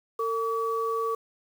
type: tone pair together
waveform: sine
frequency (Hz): 452.8 / 1142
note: A4 / D6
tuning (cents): +50 / -49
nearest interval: octave + major third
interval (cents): 1601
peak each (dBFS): -28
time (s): 0.19-1.15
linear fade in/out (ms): 5
effects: 8-bit